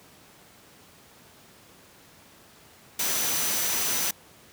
sine tone in noise, 5980 Hz, F#8, 17 cents sharp, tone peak -32 dBFS, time 2.99-4.11 s, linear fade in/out 5 ms, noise white, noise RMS -27 dBFS, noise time 2.99-4.11 s, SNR -8 dB, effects pink hiss -53 dBFS RMS until 4.52 s + high-pass 100 Hz 12 dB/octave

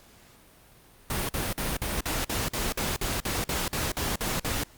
pink noise bursts, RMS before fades -29 dBFS, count 15, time 1.1-4.636 s, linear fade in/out 2 ms, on 190 ms, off 49 ms, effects pink hiss -55 dBFS RMS until 4.77 s + Opus 48 kbps

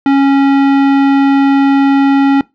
sine tone with tanh clipping, 275.8 Hz, C#4, 9 cents flat, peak -8 dBFS, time 0.06-2.41 s, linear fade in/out 2 ms, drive 17 dB, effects noise-tail reverb RT60 0.2 s tail -21 dB re dry

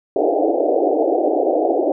pink band-pass noise, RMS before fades -17 dBFS, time 0.16-1.92 s, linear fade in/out 2 ms, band 290 to 770 Hz, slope 96 dB/octave, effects none

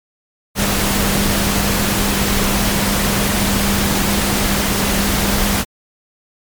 sine tone in noise, 200.1 Hz, G3, 36 cents sharp, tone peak -20 dBFS, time 0.55-5.65 s, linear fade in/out 50 ms, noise pink, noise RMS -17 dBFS, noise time 0.55-5.65 s, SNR -6 dB, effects MP3 96 kbps

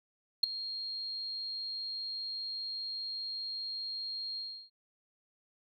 sine tone with ADSR envelope, 4235 Hz, C8, 20 cents sharp, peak -17 dBFS, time 0.43-4.7 s, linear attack 8 ms, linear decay 5 ms, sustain -19 dB, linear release 320 ms, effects tanh soft clip ceiling -15 dBFS

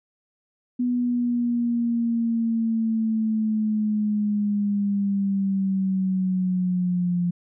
sine linear sweep, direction down, 246.9 to 174.61 Hz, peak -20 dBFS, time 0.79-7.31 s, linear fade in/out 10 ms, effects none

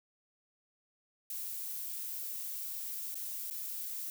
violet noise with dropouts, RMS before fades -40 dBFS, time 1.3-4.1 s, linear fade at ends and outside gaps 1 ms, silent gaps 3.144-3.154 / 3.501-3.509 s, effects none

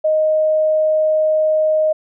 sine tone, 622.3 Hz, D#5, in tune, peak -12 dBFS, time 0.04-1.93 s, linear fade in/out 10 ms, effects none

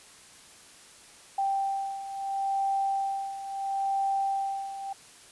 sine beating tone pair, 784 / 784.74 Hz, G5 / G5, 0 / +2 cents, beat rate 0.74 Hz, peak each -33 / -28 dBFS, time 1.38-4.93 s, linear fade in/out 5 ms, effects white hiss -52 dBFS RMS until 5.31 s + resampled to 24000 Hz

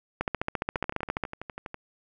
two click trains, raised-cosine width 0.5 ms, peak -12 / -21 dBFS, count 16 / 13, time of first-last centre 0.21-1.237 / 0.76-1.744 s, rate 14.6 / 12.2 Hz, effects none

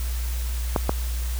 clicks, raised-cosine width 1 ms, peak -6 dBFS, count 2, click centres 0.762 / 0.894 s, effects added 60 Hz sine -24 dBFS peak until 1.39 s + white hiss -38 dBFS RMS until 1.39 s

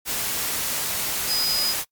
sine tone in noise, 4978 Hz, D#8, in tune, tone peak -21 dBFS, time 1.27-1.75 s, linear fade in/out 50 ms, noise white, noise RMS -26 dBFS, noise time 0.05-1.85 s, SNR +2 dB, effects noise-tail reverb RT60 0.1 s tail -23 dB re dry + Opus 48 kbps

